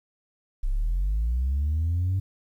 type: linear sweep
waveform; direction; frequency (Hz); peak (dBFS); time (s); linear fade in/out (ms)
sine; up; 30.13 to 97; -20; 0.63-2.2; 10
effects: tanh soft clip ceiling -20 dBFS + 10-bit